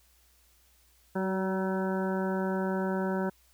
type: harmonic tone with a mistuned harmonic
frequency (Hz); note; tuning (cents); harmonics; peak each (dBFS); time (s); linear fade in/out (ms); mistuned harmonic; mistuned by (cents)
190; F#3; +46; 1 / 2 / 3 / 4 / 5 / 7 / 8 / 9; -30 / -33 / -36 / -41 / -38 / -44 / -41 / -50; 1.15-3.3; 10; 2; -18
effects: added 60 Hz sine -65 dBFS peak until 3.53 s + white hiss -65 dBFS RMS until 3.53 s